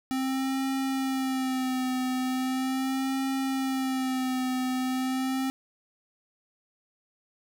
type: tone with vibrato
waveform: square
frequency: 261.6 Hz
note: C4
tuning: in tune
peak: -27 dBFS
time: 0.11-5.5 s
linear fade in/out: 0 ms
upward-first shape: sine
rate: 0.39 Hz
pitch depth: 39 cents each way
effects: none